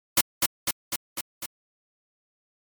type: noise with echo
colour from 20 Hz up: white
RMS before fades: -18 dBFS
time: 0.17-0.21 s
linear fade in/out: 5 ms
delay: 250 ms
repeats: 5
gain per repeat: -3 dB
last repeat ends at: 1.46 s
effects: MP3 96 kbps